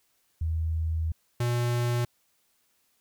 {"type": "tone pair in turn", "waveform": ["sine", "square"], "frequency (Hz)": [80.6, 120.47], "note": ["E2", "B2"], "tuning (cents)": [-38, -43], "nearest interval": "perfect fifth", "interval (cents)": 695, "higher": "second", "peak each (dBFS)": -25, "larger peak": "neither", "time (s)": [[0.41, 1.12], [1.4, 2.05]], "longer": "first", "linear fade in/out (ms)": 5, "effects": ["white hiss -70 dBFS RMS until 3 s"]}